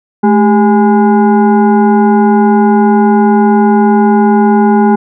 sine tone with frequency modulation, 214.5 Hz, A3, 44 cents flat, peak -4 dBFS, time 0.23-4.96 s, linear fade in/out 10 ms, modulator 614 Hz, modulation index 1, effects none

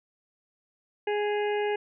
harmonic tone with a mistuned harmonic, 415.3 Hz, G#4, in tune, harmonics 1 / 2 / 4 / 5 / 6 / 7, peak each -26 / -32 / -38 / -40 / -42 / -43 dBFS, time 1.07-1.76 s, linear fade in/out 5 ms, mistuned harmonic 7, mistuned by -30 cents, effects none

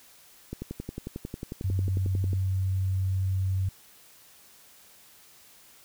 click train, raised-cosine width 3 ms, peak -21 dBFS, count 21, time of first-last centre 0.53-2.332 s, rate 11.1 Hz
sine tone, 94.7 Hz, F#2, 41 cents sharp, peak -24 dBFS, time 1.64-3.69 s, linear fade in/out 5 ms
effects white hiss -55 dBFS RMS until 5.84 s

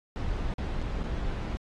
brown noise with dropouts, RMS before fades -31 dBFS, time 0.16-1.57 s, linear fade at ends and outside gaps 0 ms, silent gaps 0.538-0.583 / 0.81-0.815 / 1.033-1.038 s, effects low-pass 5000 Hz 12 dB/octave + AAC 32 kbps

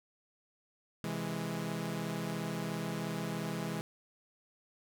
sawtooth chord, C augmented, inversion none, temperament equal, 130.81 / 164.81 / 207.7 Hz, C3 / E3 / G#3, 0 / 0 / 0 cents, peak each -39 / -34 / -35 dBFS, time 1.04-3.81 s, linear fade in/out 0 ms, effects none

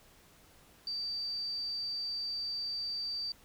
sine tone, 4644 Hz, D8, 20 cents flat, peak -34 dBFS, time 0.87-3.32 s, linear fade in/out 2 ms, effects pink hiss -61 dBFS RMS until 3.44 s

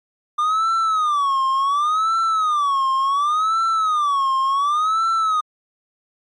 triangle tone with vibrato, 1194 Hz, D6, 28 cents sharp, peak -14 dBFS, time 0.38-5.41 s, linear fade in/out 10 ms, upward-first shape sine, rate 0.69 Hz, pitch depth 200 cents each way, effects MP3 48 kbps

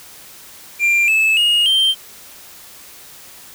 triangle tone with pitch steps, 2381 / 2612 / 2864 / 3142 Hz, D7 / E7 / F7 / G7, +23 / -17 / +43 / +3 cents, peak -10 dBFS, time 0.79-1.95 s, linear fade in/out 50 ms, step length 290 ms, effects white hiss -40 dBFS RMS until 3.54 s

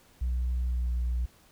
sine tone with pitch glide, 61.74 to 60.5 Hz, B1 to B1, 0 to -35 cents, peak -24 dBFS, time 0.21-1.26 s, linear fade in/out 10 ms, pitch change -35 cents, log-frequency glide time 0.68-0.94 s, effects tanh soft clip ceiling -24 dBFS + pink hiss -60 dBFS RMS until 1.51 s

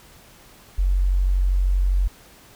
sine tone, 46.25 Hz, F#1, in tune, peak -16 dBFS, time 0.78-2.08 s, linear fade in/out 10 ms, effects pink hiss -49 dBFS RMS until 2.55 s

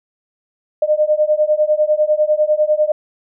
sine beating tone pair, 603 / 613 Hz, D5 / D#5, +46 / -26 cents, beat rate 10 Hz, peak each -15 dBFS, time 0.82-2.92 s, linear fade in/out 5 ms, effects none

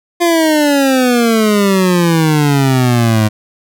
25% pulse exponential sweep, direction down, 349.2 to 105.7 Hz, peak -5 dBFS, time 0.2-3.29 s, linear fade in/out 20 ms, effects none

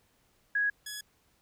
sine / 10% pulse tone pair in turn, 1661.2 / 1684.4 Hz, G#6 / G#6, 0 / +24 cents, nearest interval unison, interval 24 cents, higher second, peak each -25 / -29 dBFS, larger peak first, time 0.55-0.7 / 0.86-1.01 s, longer neither, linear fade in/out 5 ms, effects pink hiss -69 dBFS RMS until 1.41 s

